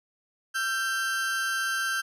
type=tone pair together; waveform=40% pulse; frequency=1353 / 1568 Hz; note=E6 / G6; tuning=+45 / 0 cents; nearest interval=minor third; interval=255 cents; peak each=-32 / -26 dBFS; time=0.54-2.02 s; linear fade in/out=20 ms; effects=resampled to 32000 Hz